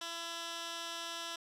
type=tone with band-pass filter; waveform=15% pulse; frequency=336.1 Hz; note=E4; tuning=34 cents sharp; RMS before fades=-42 dBFS; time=0.01-1.36 s; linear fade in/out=5 ms; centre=4000 Hz; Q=0.93; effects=none